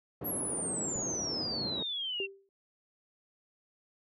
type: band-pass noise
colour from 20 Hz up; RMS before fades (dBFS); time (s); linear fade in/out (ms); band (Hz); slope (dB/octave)
pink; -40; 0.21-1.83; 5; 170 to 590; 12
type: exponential sweep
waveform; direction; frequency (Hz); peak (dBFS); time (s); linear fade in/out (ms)
sine; down; 11840 to 2687; -33; 0.24-2.27; 20
type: click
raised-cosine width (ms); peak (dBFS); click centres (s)
5; -34; 0.958
type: tone with exponential decay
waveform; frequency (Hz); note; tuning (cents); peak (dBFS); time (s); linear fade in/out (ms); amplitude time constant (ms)
sine; 392; G4; 0; -32; 2.2-2.49; 1; 61
effects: none